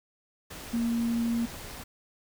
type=tone in noise; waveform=sine; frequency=233.1 Hz; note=A#3; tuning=in tune; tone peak=-25 dBFS; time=0.73-1.46 s; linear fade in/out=10 ms; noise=pink; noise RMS=-42 dBFS; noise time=0.5-1.84 s; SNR=+14 dB; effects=none